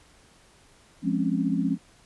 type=chord; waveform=sine; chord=Db major seventh; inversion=first; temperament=equal; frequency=174.61 / 207.7 / 261.6 / 277.2 Hz; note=F3 / Ab3 / C4 / Db4; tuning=0 / 0 / 0 / 0 cents; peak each=-28 dBFS; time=1.02-1.78 s; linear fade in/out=50 ms; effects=pink hiss -57 dBFS RMS until 2.05 s + resampled to 24000 Hz